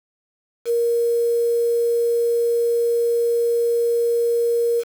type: tone with quantisation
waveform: sine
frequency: 470 Hz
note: A#4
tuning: 14 cents sharp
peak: -16 dBFS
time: 0.65-4.84 s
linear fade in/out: 50 ms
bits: 6
effects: none